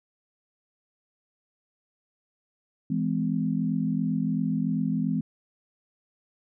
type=chord; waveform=sine; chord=E augmented; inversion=none; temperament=equal with one note detuned; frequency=164.81 / 207.7 / 255.2 Hz; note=E3 / G#3 / B#3; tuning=0 / 0 / -43 cents; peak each=-28 dBFS; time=2.9-5.21 s; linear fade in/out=5 ms; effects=none